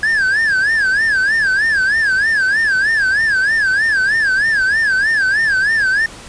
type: tone with vibrato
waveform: triangle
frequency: 1660 Hz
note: G#6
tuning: 1 cent flat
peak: -10 dBFS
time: 0.03-6.06 s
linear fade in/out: 2 ms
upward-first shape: sine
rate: 3.2 Hz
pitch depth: 160 cents each way
effects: pink hiss -35 dBFS RMS until 6.28 s + resampled to 22050 Hz